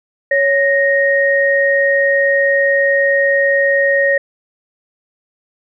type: tone pair together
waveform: sine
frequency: 555.5 / 1864.7 Hz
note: C#5 / A#6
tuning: +4 / 0 cents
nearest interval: octave + major sixth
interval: 2096 cents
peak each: -13 dBFS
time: 0.31-4.18 s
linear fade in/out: 5 ms
effects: none